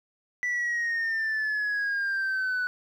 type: exponential sweep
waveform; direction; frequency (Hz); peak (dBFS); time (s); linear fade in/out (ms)
sine; down; 1975.5 to 1480; -23; 0.43-2.67; 0
effects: tanh soft clip ceiling -24 dBFS + 10-bit